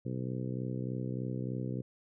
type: harmonic tone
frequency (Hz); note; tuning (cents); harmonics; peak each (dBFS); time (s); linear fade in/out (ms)
63.3; B1; +43; 2 / 3 / 4 / 5 / 6 / 7 / 8; -36 / -40 / -42 / -44 / -46 / -47 / -48; 0.05-1.82; 10
effects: none